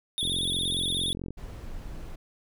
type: tone with vibrato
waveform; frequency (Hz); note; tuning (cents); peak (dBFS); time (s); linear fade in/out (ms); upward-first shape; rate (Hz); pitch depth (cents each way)
square; 3520; A7; 0; -27; 0.18-1.13; 0; square; 17; 63
type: click train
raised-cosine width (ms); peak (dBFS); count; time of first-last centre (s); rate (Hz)
3; -23; 49; 0.23-1.306; 44.6
type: noise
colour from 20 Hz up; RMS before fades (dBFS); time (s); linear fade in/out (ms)
brown; -38; 1.37-2.16; 10
effects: none

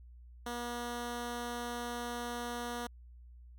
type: tone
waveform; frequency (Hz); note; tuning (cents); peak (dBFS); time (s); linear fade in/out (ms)
10% pulse; 240; B3; -49; -29; 0.46-2.87; 5
effects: added 60 Hz sine -51 dBFS peak until 3.58 s

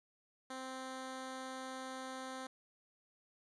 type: tone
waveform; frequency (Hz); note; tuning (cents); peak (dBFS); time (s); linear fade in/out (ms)
10% pulse; 261; C4; -4; -35; 0.5-2.47; 5
effects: resampled to 24000 Hz

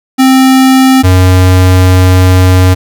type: tone pair in turn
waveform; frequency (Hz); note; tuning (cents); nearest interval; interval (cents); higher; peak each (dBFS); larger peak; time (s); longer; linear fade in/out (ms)
square; 262.5 / 92.17; C4 / F#2; +6 / -6; octave + tritone; 1812; first; -3; neither; 0.18-1.03 / 1.03-2.75; second; 20
effects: none

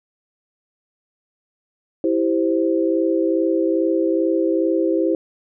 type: chord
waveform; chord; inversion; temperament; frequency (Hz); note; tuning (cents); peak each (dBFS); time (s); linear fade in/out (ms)
sine; C major; first; equal; 329.6 / 392 / 523.3; E4 / G4 / C5; 0 / 0 / 0; -18 / -22 / -22; 2.04-5.15; 2
effects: none

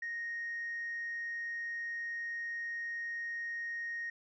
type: tone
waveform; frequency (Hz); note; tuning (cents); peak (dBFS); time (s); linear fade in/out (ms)
sine; 1864.7; A#6; 0; -35; 0.02-4.1; 5
effects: tanh soft clip ceiling -33 dBFS

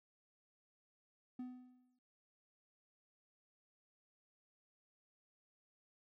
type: tone with exponential decay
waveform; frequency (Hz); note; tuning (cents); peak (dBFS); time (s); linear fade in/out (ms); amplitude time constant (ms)
triangle; 251; B3; +28; -39; 1.39-1.99; 5; 130
effects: none

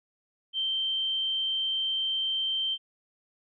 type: tone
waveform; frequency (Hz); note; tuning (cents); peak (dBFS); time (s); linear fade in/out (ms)
sine; 3128; G7; -4; -26; 0.53-2.78; 50
effects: none

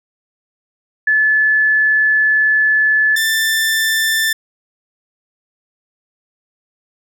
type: tone pair in turn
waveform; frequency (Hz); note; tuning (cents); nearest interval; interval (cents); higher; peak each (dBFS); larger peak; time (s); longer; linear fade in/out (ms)
sine / sawtooth; 1729 / 1774.5; A6 / A6; -31 / +14; unison; 45; second; -10; neither; 1.07-3.16 / 3.16-4.33; first; 5
effects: none

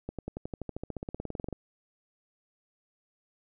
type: accelerating click train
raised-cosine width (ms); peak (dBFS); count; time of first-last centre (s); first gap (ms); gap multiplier
2; -22; 23; 0.09-1.527; 97; 0.96
effects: none

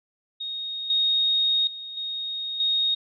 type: tone with level steps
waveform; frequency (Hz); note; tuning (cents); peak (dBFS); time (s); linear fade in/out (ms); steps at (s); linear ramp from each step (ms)
sine; 3729; A#7; 0; -29 / -19 / -34 / -28 / -20; 0.4-2.95; 10; 0.9 / 1.67 / 1.97 / 2.6; 2
effects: none

